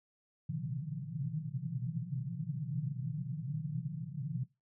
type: band-pass noise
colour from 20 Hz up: white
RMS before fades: -38 dBFS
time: 0.49-4.44 s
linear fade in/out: 10 ms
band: 120 to 170 Hz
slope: 96 dB/octave
effects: noise-tail reverb RT60 0.2 s tail -17 dB re dry